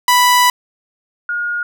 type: tone pair in turn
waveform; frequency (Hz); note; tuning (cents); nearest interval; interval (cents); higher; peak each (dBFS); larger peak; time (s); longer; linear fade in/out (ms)
sawtooth / sine; 987.8 / 1430.7; B5 / F6; 0 / +41; tritone; 641; second; -5 / -17; first; 0.08-0.5 / 1.29-1.63; first; 2
effects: none